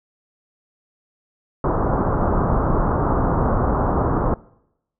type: low-pass noise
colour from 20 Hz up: pink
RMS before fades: -19 dBFS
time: 1.64-4.34 s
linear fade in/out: 2 ms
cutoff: 1300 Hz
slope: 48 dB/octave
effects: noise-tail reverb RT60 0.8 s tail -22 dB re dry